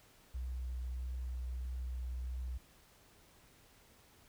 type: tone with vibrato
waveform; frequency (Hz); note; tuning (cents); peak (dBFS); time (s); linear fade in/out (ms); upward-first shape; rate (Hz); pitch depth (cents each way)
sine; 62.5; B1; +21; -36; 0.34-2.58; 10; triangle; 1.6; 14
effects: tanh soft clip ceiling -34 dBFS + pink hiss -64 dBFS RMS until 4.28 s